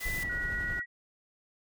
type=tone with pitch glide; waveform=sine; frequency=1996 to 1919.1 Hz; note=B6 to A#6; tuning=+18 to +50 cents; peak=-32 dBFS; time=0-0.86 s; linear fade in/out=50 ms; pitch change=-68 cents; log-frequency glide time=0.18-0.31 s
type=noise; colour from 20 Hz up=white; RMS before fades=-42 dBFS; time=0-0.24 s; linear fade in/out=10 ms
type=noise with tremolo; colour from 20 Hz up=brown; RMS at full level=-37 dBFS; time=0.05-0.8 s; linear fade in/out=10 ms; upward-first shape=triangle; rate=11 Hz; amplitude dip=35%
type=tone; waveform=sine; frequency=1457 Hz; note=F#6; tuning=27 cents flat; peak=-37 dBFS; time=0.29-0.82 s; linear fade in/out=10 ms
effects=none